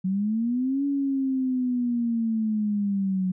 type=linear two-way sweep; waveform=sine; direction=up then down; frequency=183.1 to 283.2 to 183.1 Hz; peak=-22 dBFS; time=0.04-3.32 s; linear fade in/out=10 ms; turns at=0.85 s; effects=none